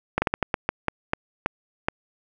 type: slowing click train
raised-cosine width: 0.5 ms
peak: -6 dBFS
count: 11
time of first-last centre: 0.18-1.885 s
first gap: 40 ms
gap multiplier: 1.3
effects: none